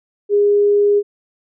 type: tone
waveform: sine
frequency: 409.5 Hz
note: G#4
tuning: 24 cents flat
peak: -10 dBFS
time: 0.29-1.03 s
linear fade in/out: 50 ms
effects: none